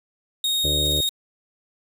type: tone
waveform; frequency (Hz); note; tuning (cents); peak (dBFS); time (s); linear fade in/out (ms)
40% pulse; 3729; A#7; 0; -19; 0.44-1.09; 2
type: harmonic tone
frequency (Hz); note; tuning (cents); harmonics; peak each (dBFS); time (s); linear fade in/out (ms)
74.5; D2; +25; 1 / 2 / 4 / 5 / 6 / 7 / 8; -27 / -30 / -33 / -34 / -35 / -35 / -36; 0.64-1.01; 5
type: noise bursts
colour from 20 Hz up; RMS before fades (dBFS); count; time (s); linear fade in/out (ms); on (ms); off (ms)
blue; -38; 5; 0.85-1.094; 5; 24; 31
effects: none